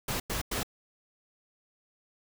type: noise bursts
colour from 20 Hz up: pink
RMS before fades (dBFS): -32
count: 3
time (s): 0.08-0.632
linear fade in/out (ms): 5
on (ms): 120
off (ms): 96
effects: none